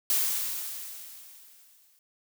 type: noise with exponential decay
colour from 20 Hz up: blue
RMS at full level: -24 dBFS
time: 0.1-1.99 s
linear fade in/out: 1 ms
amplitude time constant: 410 ms
effects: none